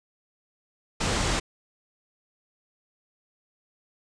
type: low-pass noise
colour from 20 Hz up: pink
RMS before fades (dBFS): -26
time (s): 1-1.4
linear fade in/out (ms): 10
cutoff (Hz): 8700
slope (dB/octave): 48
effects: none